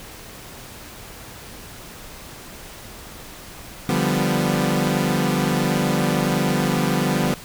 sawtooth chord, G dominant seventh, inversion second, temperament equal, 146.83 / 174.61 / 196 / 246.9 Hz, D3 / F3 / G3 / B3, 0 / 0 / 0 / 0 cents, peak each -20 dBFS, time 3.89-7.34 s, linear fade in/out 0 ms, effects pink hiss -39 dBFS RMS until 7.44 s

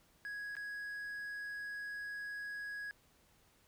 triangle tone with dropouts, 1663 Hz, G#6, 2 cents sharp, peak -39 dBFS, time 0.25-2.91 s, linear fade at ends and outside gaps 0 ms, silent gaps 0.553-0.567 s, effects pink hiss -69 dBFS RMS until 3.67 s

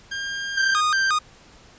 sawtooth tone, 1604 Hz, G6, 39 cents sharp, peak -23 dBFS, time 0.11-0.81 s, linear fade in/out 10 ms
45% pulse tone with vibrato, 1392 Hz, F6, 6 cents flat, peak -18 dBFS, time 0.57-1.19 s, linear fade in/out 10 ms, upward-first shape square, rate 2.8 Hz, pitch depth 210 cents each way
effects pink hiss -50 dBFS RMS until 1.78 s + resampled to 16000 Hz

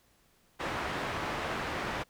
white low-pass noise, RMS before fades -35 dBFS, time 0.59-2.04 s, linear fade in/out 20 ms, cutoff 1600 Hz, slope 12 dB/octave, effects pink hiss -67 dBFS RMS until 2.09 s

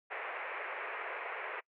white band-pass noise, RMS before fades -41 dBFS, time 0.1-1.61 s, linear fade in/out 20 ms, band 400 to 2400 Hz, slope 48 dB/octave, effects noise-tail reverb RT60 0.1 s tail -25 dB re dry

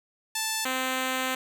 5% pulse tone pair in turn, 880 / 259.1 Hz, A5 / C4, 0 / -17 cents, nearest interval octave + major sixth, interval 2117 cents, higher first, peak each -15 dBFS, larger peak neither, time 0.35-0.65 / 0.65-1.35 s, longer second, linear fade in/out 5 ms, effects none

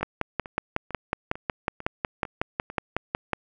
two click trains, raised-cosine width 0.5 ms, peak -22 / -9 dBFS, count 8 / 19, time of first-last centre 0.01-3.149 / 0.03-3.333 s, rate 2.23 / 5.45 Hz, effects none

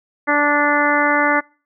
harmonic tone, 292.1 Hz, D4, 9 cents flat, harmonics 1 / 2 / 3 / 4 / 5 / 6 / 7, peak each -21 / -21 / -21 / -21 / -21 / -21 / -21 dBFS, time 0.27-1.41 s, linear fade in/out 20 ms, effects noise-tail reverb RT60 0.4 s tail -26 dB re dry

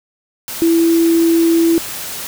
sine tone in noise, 332.4 Hz, E4, 15 cents sharp, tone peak -9 dBFS, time 0.62-1.78 s, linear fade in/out 0 ms, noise white, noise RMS -26 dBFS, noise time 0.48-2.27 s, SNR +14 dB, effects none

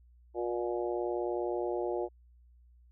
harmonic tone with a mistuned harmonic, 119.3 Hz, A#2, 41 cents sharp, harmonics 3 / 4 / 5 / 6 / 7, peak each -33 / -37 / -38 / -41 / -42 dBFS, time 0.34-2.09 s, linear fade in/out 50 ms, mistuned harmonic 7, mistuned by +18 cents, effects added 60 Hz sine -57 dBFS peak until 2.91 s

